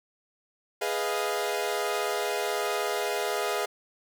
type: chord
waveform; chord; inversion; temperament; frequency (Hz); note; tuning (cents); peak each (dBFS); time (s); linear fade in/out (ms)
sawtooth; F half-diminished seventh; first; equal; 415.3 / 493.9 / 622.3 / 698.5; Ab4 / Cb5 / Eb5 / F5; 0 / 0 / 0 / 0; -27 / -30 / -30 / -29; 0.81-3.66; 10
effects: none